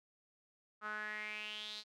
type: tone with band-pass filter sweep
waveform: sawtooth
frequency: 211.9 Hz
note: G#3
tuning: 35 cents sharp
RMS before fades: -44 dBFS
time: 0.81-1.84 s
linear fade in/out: 50 ms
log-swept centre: 1300 to 4300 Hz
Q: 6
effects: none